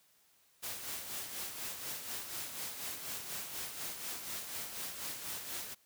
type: noise with tremolo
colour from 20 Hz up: white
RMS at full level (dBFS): -40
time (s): 0.62-5.75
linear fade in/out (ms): 20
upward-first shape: sine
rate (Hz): 4.1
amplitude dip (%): 50
effects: white hiss -69 dBFS RMS until 5.85 s + high-pass 60 Hz 12 dB/octave